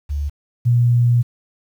sine tone pair in turn, 72.3 / 120.31 Hz, D2 / B2, -27 / -45 cents, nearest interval major sixth, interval 882 cents, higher second, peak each -19 / -11 dBFS, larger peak second, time 0.09-0.3 / 0.65-1.23 s, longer second, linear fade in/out 20 ms, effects 8-bit

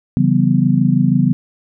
sine chord, C# half-diminished seventh, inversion none, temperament equal with one note detuned, 138.59 / 164.81 / 191.08 / 246.9 Hz, C#3 / E3 / G3 / B3, 0 / 0 / -44 / 0 cents, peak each -16 dBFS, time 0.17-1.33 s, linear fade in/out 0 ms, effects none

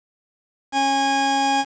40% pulse tone pair together, 273.9 / 820.8 Hz, C#4 / G#5, -21 / -21 cents, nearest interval octave + perfect fifth, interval 1900 cents, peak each -24 / -17 dBFS, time 0.72-1.65 s, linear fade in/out 50 ms, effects resampled to 16000 Hz + 7-bit

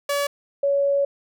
sawtooth / sine tone pair in turn, 570 / 561.2 Hz, C#5 / C#5, +48 / +21 cents, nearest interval unison, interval 27 cents, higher first, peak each -17 dBFS, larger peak neither, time 0.09-0.27 / 0.63-1.05 s, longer second, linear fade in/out 5 ms, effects none

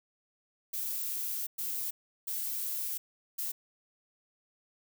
violet noise bursts at uneven times, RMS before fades -35 dBFS, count 4, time 0.73-1.47 / 1.58-1.91 / 2.27-2.98 / 3.38-3.52 s, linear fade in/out 10 ms, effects none

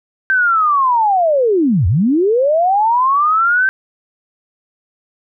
sine linear two-way sweep, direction down then up, 1568 to 77.4 to 1568 Hz, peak -10 dBFS, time 0.3-3.69 s, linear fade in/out 0 ms, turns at 1.87 s, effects none

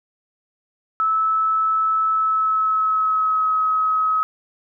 sine tone with pitch glide, 1305 to 1275.9 Hz, E6 to D#6, -18 to +43 cents, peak -16 dBFS, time 1-4.23 s, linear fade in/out 0 ms, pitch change -39 cents, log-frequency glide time 2.1-3.52 s, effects none

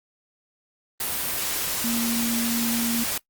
sine tone in noise, 233.1 Hz, A#3, in tune, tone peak -24 dBFS, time 1.84-3.04 s, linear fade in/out 5 ms, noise white, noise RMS -27 dBFS, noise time 1-3.18 s, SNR 0 dB, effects noise-tail reverb RT60 0.1 s tail -22 dB re dry + Opus 32 kbps

